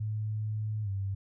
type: tone with pitch glide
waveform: sine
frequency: 107.4 to 97.92 Hz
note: A2 to G2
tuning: -41 to -1 cents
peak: -30 dBFS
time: 0-1.15 s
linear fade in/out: 10 ms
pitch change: -160 cents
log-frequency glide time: 0.83-0.89 s
effects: none